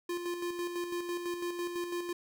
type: tone with tremolo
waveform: square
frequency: 349.2 Hz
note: F4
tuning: in tune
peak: -33 dBFS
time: 0.09-2.13 s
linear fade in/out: 5 ms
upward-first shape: square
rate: 6 Hz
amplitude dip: 45%
effects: none

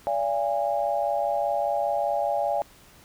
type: tone cluster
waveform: sine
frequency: 576 / 681 / 819 Hz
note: D5 / F5 / G#5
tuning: -34 / -44 / -24 cents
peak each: -27 dBFS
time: 0.07-2.62 s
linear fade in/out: 0 ms
effects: pink hiss -53 dBFS RMS until 3.04 s

